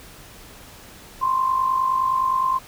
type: tone with amplitude modulation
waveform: sine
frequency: 1046.5 Hz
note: C6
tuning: in tune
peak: -15 dBFS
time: 1.21-2.59 s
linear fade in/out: 20 ms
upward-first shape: sine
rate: 49.7 Hz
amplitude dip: 60%
effects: pink hiss -44 dBFS RMS until 2.67 s